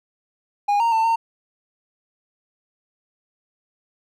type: tone with pitch steps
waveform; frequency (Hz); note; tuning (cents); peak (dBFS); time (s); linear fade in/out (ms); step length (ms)
triangle; 818 / 926 / 894 / 913; G#5 / A#5 / A5 / A#5; -26 / -12 / +27 / -36; -14; 0.68-1.16; 10; 120
effects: none